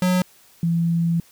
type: tone pair in turn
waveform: square / sine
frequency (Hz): 182.3 / 168.11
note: F#3 / E3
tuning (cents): -25 / +34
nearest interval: minor second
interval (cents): 141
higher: first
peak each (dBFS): -17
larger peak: neither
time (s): 0.02-0.22 / 0.63-1.2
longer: second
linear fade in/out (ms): 2
effects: white hiss -53 dBFS RMS until 1.31 s